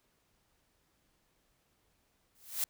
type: noise with exponential growth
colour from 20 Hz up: blue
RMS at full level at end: -29 dBFS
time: 2.35-2.64 s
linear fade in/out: 2 ms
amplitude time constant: 61 ms
effects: pink hiss -74 dBFS RMS until 2.69 s